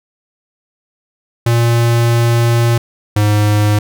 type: tone pair in turn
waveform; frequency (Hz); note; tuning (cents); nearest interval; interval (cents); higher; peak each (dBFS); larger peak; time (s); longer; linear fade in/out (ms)
square; 117.5 / 104.68; A#2 / G#2; +14 / +14; major second; 200; first; -10 / -10; neither; 1.46-2.78 / 3.16-3.79; first; 5
effects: none